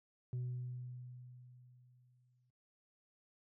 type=tone with exponential decay; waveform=sine; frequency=124.4 Hz; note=B2; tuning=13 cents sharp; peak=-33 dBFS; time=0.33-2.5 s; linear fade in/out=0 ms; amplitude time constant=470 ms; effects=tanh soft clip ceiling -35 dBFS + high-pass 80 Hz 12 dB/octave